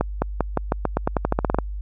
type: accelerating click train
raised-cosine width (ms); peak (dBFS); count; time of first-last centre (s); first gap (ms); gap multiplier
1; -5; 16; 0.01-1.587; 210; 0.89
effects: added 50 Hz sine -27 dBFS peak until 1.81 s